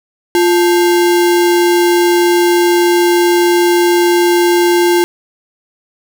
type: tone with sample-and-hold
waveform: sine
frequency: 349.2 Hz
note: F4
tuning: in tune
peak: -7 dBFS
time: 0.35-5.04 s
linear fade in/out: 0 ms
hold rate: 1225 Hz
effects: none